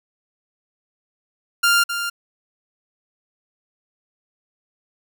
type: tone with echo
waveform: sawtooth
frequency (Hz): 1396.9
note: F6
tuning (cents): 0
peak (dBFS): -10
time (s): 1.63-1.84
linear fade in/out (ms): 10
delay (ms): 260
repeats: 1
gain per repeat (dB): -9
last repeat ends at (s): 2.1
effects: none